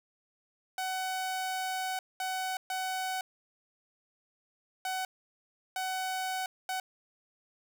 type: tone bursts at uneven times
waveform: sawtooth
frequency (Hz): 750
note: F#5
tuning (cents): +23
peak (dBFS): -28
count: 6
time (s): 0.78-1.99 / 2.2-2.57 / 2.7-3.21 / 4.85-5.05 / 5.76-6.46 / 6.69-6.8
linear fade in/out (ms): 2
effects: none